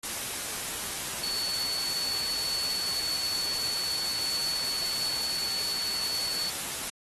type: tone in noise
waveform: sine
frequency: 4435 Hz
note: C#8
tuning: in tune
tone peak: -29 dBFS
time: 1.23-6.5 s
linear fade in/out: 5 ms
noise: white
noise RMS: -34 dBFS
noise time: 0.03-6.9 s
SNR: +2 dB
effects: AAC 32 kbps